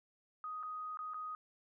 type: tone with dropouts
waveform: sine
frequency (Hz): 1249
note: D#6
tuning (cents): +6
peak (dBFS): -40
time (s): 0.44-1.35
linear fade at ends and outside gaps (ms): 1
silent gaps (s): 0.629-0.633 / 0.972-0.99 / 1.136-1.143
effects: none